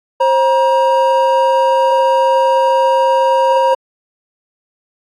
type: tone pair together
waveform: triangle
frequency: 531.2 / 950 Hz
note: C5 / A#5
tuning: +26 / +33 cents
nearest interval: minor seventh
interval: 1007 cents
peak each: -10 dBFS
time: 0.2-3.75 s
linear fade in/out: 10 ms
effects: AAC 48 kbps